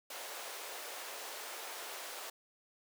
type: high-pass noise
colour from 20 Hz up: pink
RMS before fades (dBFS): -45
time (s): 0.1-2.3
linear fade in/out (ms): 5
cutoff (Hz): 460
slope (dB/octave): 24
effects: none